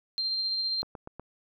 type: tone with tremolo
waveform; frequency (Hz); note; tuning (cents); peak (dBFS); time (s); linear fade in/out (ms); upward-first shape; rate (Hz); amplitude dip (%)
sine; 4167; C8; -8; -26; 0.18-0.82; 0; sine; 15; 25
type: click train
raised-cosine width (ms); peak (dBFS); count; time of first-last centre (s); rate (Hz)
1; -26; 4; 0.83-1.196; 8.19
effects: none